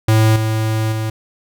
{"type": "tone with level steps", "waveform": "square", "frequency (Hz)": 110, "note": "A2", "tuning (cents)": 0, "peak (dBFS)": [-10, -16, -19], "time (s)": [0.08, 1.1], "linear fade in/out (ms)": 5, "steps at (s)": [0.36, 0.92], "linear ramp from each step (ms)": 2, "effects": []}